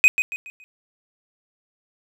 triangle tone with echo, 2508 Hz, D#7, 13 cents sharp, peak -7 dBFS, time 0.04-0.08 s, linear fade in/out 0 ms, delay 140 ms, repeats 4, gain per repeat -9 dB, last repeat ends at 0.64 s, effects none

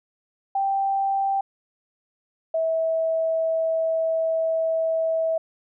sine tone pair in turn, 784 / 649.2 Hz, G5 / E5, 0 / -27 cents, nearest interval minor third, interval 327 cents, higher first, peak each -20 dBFS, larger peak neither, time 0.55-1.41 / 2.54-5.38 s, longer second, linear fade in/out 5 ms, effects none

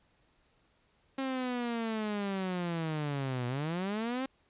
sawtooth linear two-way sweep, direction down then up, 270 to 120.2 to 270 Hz, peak -28 dBFS, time 1.18-4.26 s, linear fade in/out 5 ms, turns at 3.47 s, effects pink hiss -70 dBFS RMS until 4.49 s + resampled to 8000 Hz

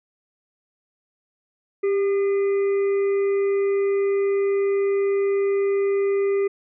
harmonic tone with a mistuned harmonic, 405.4 Hz, G#4, 42 cents flat, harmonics 1 / 3 / 5 / 6, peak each -18 / -38 / -38 / -44 dBFS, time 1.83-6.48 s, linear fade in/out 10 ms, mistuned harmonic 1, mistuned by -41 cents, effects none

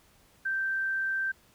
sine tone, 1564 Hz, G6, 4 cents flat, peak -27 dBFS, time 0.45-1.32 s, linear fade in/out 10 ms, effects pink hiss -62 dBFS RMS until 1.54 s

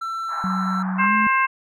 triangle tone, 1339 Hz, E6, 27 cents sharp, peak -23 dBFS, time 0.01-0.83 s, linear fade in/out 10 ms
pink band-pass noise, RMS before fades -32 dBFS, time 0.28-1.09 s, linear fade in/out 50 ms, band 780 to 1600 Hz, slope 48 dB/octave
sine tone with pitch glide, 187.3 to 213.9 Hz, F#3 to A3, +21 to -49 cents, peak -22 dBFS, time 0.44-1.27 s, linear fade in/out 0 ms, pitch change +230 cents, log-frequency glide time 0.97-1.15 s
harmonic tone, 530 Hz, C5, 22 cents sharp, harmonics 2 / 3 / 4 / 5, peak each -18 / -22 / -24 / -26 dBFS, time 0.98-1.47 s, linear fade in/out 20 ms
effects none

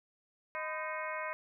harmonic tone with a mistuned harmonic, 311.1 Hz, D#4, in tune, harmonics 2 / 3 / 4 / 5 / 6 / 7 / 8, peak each -41 / -41 / -45 / -44 / -45 / -43 / -50 dBFS, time 0.55-1.33 s, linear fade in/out 0 ms, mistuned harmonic 3, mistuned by +140 cents, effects none

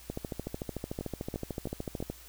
two click trains, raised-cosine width 2 ms, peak -21 / -22 dBFS, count 28 / 4, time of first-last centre 0.1-2.1 / 1.01-2.003 s, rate 13.5 / 3.02 Hz, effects added 59 Hz sine -54 dBFS peak until 2.28 s + white hiss -53 dBFS RMS until 2.28 s

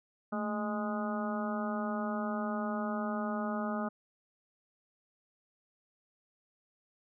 harmonic tone with a mistuned harmonic, 207.8 Hz, G#3, 1 cent sharp, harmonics 1 / 2 / 3 / 4 / 5 / 6 / 7, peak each -34 / -44 / -39 / -42 / -47 / -40 / -46 dBFS, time 0.32-3.89 s, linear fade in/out 10 ms, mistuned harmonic 1, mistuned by +88 cents, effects none

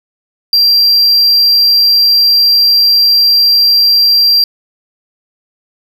triangle tone, 4733 Hz, D8, 13 cents sharp, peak -4 dBFS, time 0.53-4.44 s, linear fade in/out 2 ms, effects 7-bit

